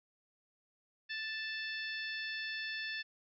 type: harmonic tone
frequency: 880 Hz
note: A5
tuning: in tune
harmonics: 2 / 3 / 4 / 5 / 6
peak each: -40 / -44 / -46 / -48 / -50 dBFS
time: 1.09-3.03 s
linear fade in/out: 20 ms
effects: none